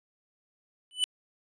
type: tone with exponential growth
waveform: square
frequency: 2991 Hz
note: F#7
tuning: 18 cents sharp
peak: -20 dBFS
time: 0.91-1.04 s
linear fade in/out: 0 ms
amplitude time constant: 28 ms
effects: resampled to 22050 Hz

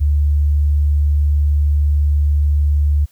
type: tone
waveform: sine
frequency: 73.2 Hz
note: D2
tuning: 5 cents flat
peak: -11 dBFS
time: 0-3.06 s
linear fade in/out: 20 ms
effects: white hiss -56 dBFS RMS until 3.11 s

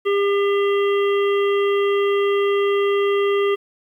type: harmonic tone with a mistuned harmonic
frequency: 401.4 Hz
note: G4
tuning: 41 cents sharp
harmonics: 1 / 3 / 5 / 7 / 8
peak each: -16 / -26 / -30 / -33 / -34 dBFS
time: 0.05-3.56 s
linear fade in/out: 20 ms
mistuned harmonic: 7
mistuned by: -38 cents
effects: 9-bit

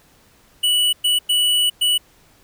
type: tone bursts at uneven times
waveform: square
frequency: 2951 Hz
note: F#7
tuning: 5 cents flat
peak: -15 dBFS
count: 4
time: 0.63-0.93 / 1.04-1.19 / 1.29-1.7 / 1.81-1.98 s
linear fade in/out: 10 ms
effects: pink hiss -54 dBFS RMS until 2.43 s

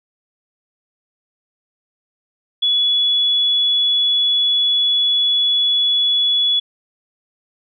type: tone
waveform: sine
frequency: 3400 Hz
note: G#7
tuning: 40 cents sharp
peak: -13 dBFS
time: 2.62-6.6 s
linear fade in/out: 10 ms
effects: none

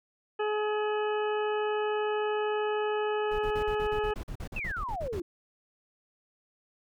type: harmonic tone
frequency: 423.5 Hz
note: G#4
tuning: 34 cents sharp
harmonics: 1 / 2 / 3 / 4 / 6 / 7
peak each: -28 / -34 / -38 / -40 / -44 / -45 dBFS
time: 0.39-4.14 s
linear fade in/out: 10 ms
type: noise bursts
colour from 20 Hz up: brown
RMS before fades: -37 dBFS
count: 16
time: 3.31-5.202 s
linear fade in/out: 5 ms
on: 77 ms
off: 44 ms
type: exponential sweep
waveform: sine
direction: down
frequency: 2734 to 329.6 Hz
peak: -32 dBFS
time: 4.56-5.22 s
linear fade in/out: 5 ms
effects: none

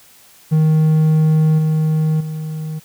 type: tone with level steps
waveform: triangle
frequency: 156.5 Hz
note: D#3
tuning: 10 cents sharp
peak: -8 / -11 / -20 dBFS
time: 0.51-2.8 s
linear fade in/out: 20 ms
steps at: 1.58 / 2.2 s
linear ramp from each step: 10 ms
effects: white hiss -47 dBFS RMS until 2.84 s

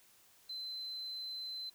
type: tone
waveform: sine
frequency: 4064 Hz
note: B7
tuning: 49 cents sharp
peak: -39 dBFS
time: 0.49-1.7 s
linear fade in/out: 10 ms
effects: tanh soft clip ceiling -36 dBFS + white hiss -65 dBFS RMS until 1.74 s

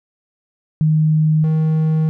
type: tone pair in turn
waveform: sine / triangle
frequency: 155.56 / 157.55 Hz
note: D#3 / D#3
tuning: 0 / +22 cents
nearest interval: unison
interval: 22 cents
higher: second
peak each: -11 dBFS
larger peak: neither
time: 0.81-1.44 / 1.44-2.09 s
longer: second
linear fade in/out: 0 ms
effects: none

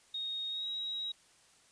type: tone with pitch glide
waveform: sine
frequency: 3729 to 3827 Hz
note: A#7 to A#7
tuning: 0 to +45 cents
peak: -35 dBFS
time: 0.14-1.12 s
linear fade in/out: 5 ms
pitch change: +45 cents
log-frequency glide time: 0.49-0.68 s
effects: white hiss -64 dBFS RMS until 1.71 s + resampled to 22050 Hz

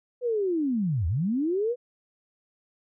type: linear two-way sweep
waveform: sine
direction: down then up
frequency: 504 to 75 to 504 Hz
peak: -23 dBFS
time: 0.21-1.76 s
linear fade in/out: 50 ms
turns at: 1.07 s
effects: none

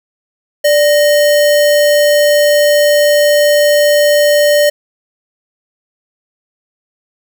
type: tone with sample-and-hold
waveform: sine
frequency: 587.3 Hz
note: D5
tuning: in tune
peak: -6 dBFS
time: 0.64-4.7 s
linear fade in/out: 10 ms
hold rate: 2450 Hz
effects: none

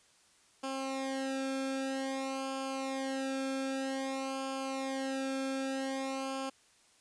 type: tone with flanger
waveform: sawtooth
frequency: 267.7 Hz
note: C4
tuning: 40 cents sharp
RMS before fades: -36 dBFS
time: 0.63-6.5 s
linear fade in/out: 10 ms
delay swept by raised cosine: 0.51 to 1.02 ms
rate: 0.52 Hz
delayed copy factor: -0.9
effects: white hiss -65 dBFS RMS until 7 s + resampled to 22050 Hz

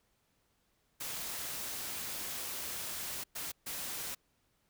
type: noise bursts at uneven times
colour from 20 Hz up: white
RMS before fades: -40 dBFS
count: 3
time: 1-3.24 / 3.35-3.52 / 3.66-4.15 s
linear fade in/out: 10 ms
effects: pink hiss -75 dBFS RMS until 4.69 s

